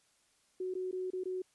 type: tone with dropouts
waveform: sine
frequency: 370 Hz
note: F#4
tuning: in tune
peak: -34 dBFS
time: 0.6-1.42 s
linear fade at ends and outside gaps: 5 ms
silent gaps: 0.74-0.751 / 0.913-0.927 / 1.104-1.132 / 1.237-1.255 s
effects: white hiss -71 dBFS RMS until 1.54 s + resampled to 24000 Hz